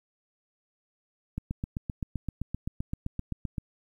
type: click train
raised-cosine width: 5 ms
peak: -19 dBFS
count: 18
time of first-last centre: 1.38-3.582 s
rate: 7.72 Hz
effects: 10-bit